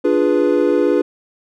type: chord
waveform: triangle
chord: D diminished seventh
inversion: none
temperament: equal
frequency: 293.7 / 349.2 / 415.3 / 493.9 Hz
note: D4 / F4 / Ab4 / Cb5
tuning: 0 / 0 / 0 / 0 cents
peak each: -16 dBFS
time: 0.04-1.02 s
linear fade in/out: 10 ms
effects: none